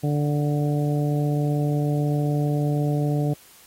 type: harmonic tone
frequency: 146.83 Hz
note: D3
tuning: in tune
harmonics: 1 / 2 / 3 / 4 / 5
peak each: -21 / -27 / -31 / -33 / -35 dBFS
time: 0.03-3.34 s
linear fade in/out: 10 ms
effects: white hiss -51 dBFS RMS until 3.66 s + AAC 48 kbps